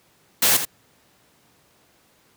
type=noise with echo; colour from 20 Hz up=white; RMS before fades=-17 dBFS; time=0.42-0.57 s; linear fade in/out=5 ms; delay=82 ms; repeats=1; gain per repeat=-9 dB; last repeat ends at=0.652 s; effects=pink hiss -59 dBFS RMS until 2.36 s + high-pass 100 Hz 12 dB/octave